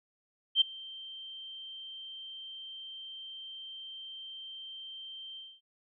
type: tone with ADSR envelope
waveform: sine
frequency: 3136 Hz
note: G7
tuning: in tune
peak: -18 dBFS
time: 0.55-5.61 s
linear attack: 62 ms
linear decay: 9 ms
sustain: -24 dB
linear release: 240 ms
effects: none